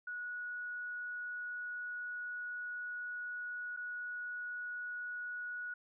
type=tone with dropouts; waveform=sine; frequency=1462 Hz; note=F#6; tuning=21 cents flat; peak=-39 dBFS; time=0.07-5.74 s; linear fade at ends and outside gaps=5 ms; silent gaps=3.765-3.771 s; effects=none